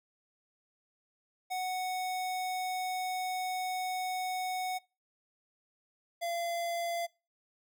square tone pair in turn, 740 / 683.8 Hz, F#5 / F5, 0 / -37 cents, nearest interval minor second, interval 137 cents, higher first, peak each -33 / -33 dBFS, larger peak neither, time 1.5-4.79 / 6.21-7.07 s, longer first, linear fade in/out 20 ms, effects noise-tail reverb RT60 0.3 s tail -24 dB re dry

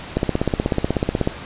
click train, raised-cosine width 2 ms, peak -4 dBFS, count 19, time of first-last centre 0.17-1.274 s, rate 16.3 Hz, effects pink hiss -34 dBFS RMS until 1.45 s + resampled to 8000 Hz

